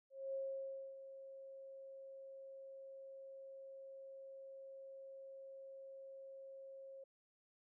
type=tone with ADSR envelope; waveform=sine; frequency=540 Hz; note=C#5; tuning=45 cents flat; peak=-39 dBFS; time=0.1-7.04 s; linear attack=240 ms; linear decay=610 ms; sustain=-12 dB; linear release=6 ms; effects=none